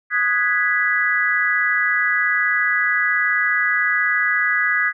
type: chord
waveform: sine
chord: G# minor seventh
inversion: second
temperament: equal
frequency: 1244.5 / 1480 / 1661.2 / 1975.5 Hz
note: D#6 / F#6 / G#6 / B6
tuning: 0 / 0 / 0 / 0 cents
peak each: -25 / -25 / -19 / -20 dBFS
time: 0.1-4.93 s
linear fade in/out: 50 ms
effects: none